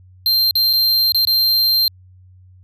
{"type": "tone with dropouts", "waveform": "square", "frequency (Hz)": 4161, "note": "C8", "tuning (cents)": -10, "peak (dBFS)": -13, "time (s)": [0.26, 1.88], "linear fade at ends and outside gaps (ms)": 1, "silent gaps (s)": [[0.51, 0.554], [0.73, 0.734], [1.121, 1.146], [1.251, 1.272]], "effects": ["added 92 Hz sine -43 dBFS peak until 2.63 s"]}